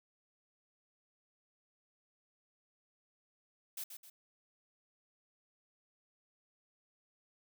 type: noise with echo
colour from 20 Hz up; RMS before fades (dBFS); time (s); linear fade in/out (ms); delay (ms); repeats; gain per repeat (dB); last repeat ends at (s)
blue; -42; 3.77-3.84; 5; 130; 2; -7; 4.1
effects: none